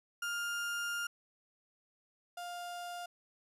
35% pulse tone pair in turn, 1406 / 703 Hz, F6 / F5, +11 / +11 cents, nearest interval octave, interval 1200 cents, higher first, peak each -33 / -39 dBFS, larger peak first, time 0.22-1.07 / 2.37-3.06 s, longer first, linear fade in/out 5 ms, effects resampled to 32000 Hz

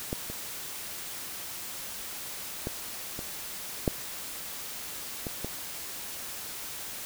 clicks, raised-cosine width 2 ms, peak -17 / -24 / -18 / -24 / -10 / -20 / -20 dBFS, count 7, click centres 0.129 / 0.3 / 2.671 / 3.191 / 3.878 / 5.268 / 5.446 s, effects white hiss -39 dBFS RMS until 7.05 s

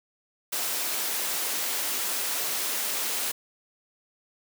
white high-pass noise, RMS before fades -29 dBFS, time 0.52-3.32 s, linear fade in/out 10 ms, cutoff 280 Hz, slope 12 dB/octave, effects none

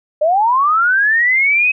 sine linear sweep, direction up, 583 to 2557 Hz, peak -10 dBFS, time 0.21-1.72 s, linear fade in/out 10 ms, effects none

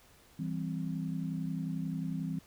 sine chord, C major, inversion first, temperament equal, 164.81 / 196 / 261.6 Hz, E3 / G3 / C4, 0 / 0 / 0 cents, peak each -35 / -39 / -39 dBFS, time 0.39-2.39 s, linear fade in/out 5 ms, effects pink hiss -61 dBFS RMS until 2.46 s

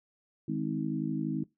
harmonic tone with a mistuned harmonic, 51.91 Hz, G#1, in tune, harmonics 3 / 4 / 5 / 6, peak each -35 / -35 / -35 / -35 dBFS, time 0.48-1.44 s, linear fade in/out 5 ms, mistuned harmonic 6, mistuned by +29 cents, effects noise-tail reverb RT60 0.2 s tail -21 dB re dry

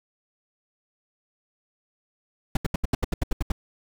brown noise bursts, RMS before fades -21 dBFS, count 11, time 2.55-3.52 s, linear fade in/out 5 ms, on 20 ms, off 75 ms, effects none

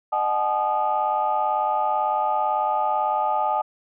sine tone cluster, 611 / 758 / 856 / 1228 Hz, D#5 / F#5 / A5 / D#6, -32 / +42 / -48 / -23 cents, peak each -28 / -25 / -22 / -27 dBFS, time 0.12-3.62 s, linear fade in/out 10 ms, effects tanh soft clip ceiling -11 dBFS

